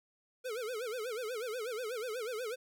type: tone with vibrato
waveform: square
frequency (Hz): 466.2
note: A#4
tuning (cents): 0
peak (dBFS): -37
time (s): 0.44-2.56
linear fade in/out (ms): 20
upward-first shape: sine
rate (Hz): 8.2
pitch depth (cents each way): 180
effects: none